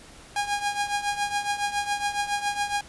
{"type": "tone with tremolo", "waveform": "sawtooth", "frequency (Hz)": 817, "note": "G#5", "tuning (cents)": -29, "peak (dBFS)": -18, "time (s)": [0.36, 2.81], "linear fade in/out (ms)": 2, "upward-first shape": "triangle", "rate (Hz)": 7.2, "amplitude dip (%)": 80, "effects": ["pink hiss -48 dBFS RMS until 2.88 s", "resampled to 24000 Hz"]}